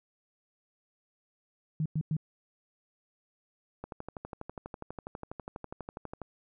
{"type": "tone bursts", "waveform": "sine", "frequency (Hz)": 155.6, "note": "D#3", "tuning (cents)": 0, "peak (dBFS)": -27, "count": 3, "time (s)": [1.8, 2.167], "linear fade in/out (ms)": 2, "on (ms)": 57, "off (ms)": 98}
{"type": "click train", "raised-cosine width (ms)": 1, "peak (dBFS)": -25, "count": 30, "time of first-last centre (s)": [3.84, 6.217], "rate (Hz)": 12.2}
{"effects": []}